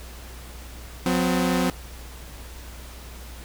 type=tone pair together; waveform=sawtooth; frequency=180 / 256.4 Hz; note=F#3 / C4; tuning=-47 / -35 cents; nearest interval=tritone; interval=612 cents; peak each=-19 dBFS; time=1.06-1.7 s; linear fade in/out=0 ms; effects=added 60 Hz sine -39 dBFS peak until 3.44 s + pink hiss -44 dBFS RMS until 3.44 s